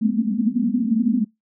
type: band-pass noise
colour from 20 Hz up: pink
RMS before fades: -20 dBFS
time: 0.01-1.25 s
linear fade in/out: 10 ms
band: 210 to 250 Hz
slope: 96 dB/octave
effects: noise-tail reverb RT60 0.2 s tail -26 dB re dry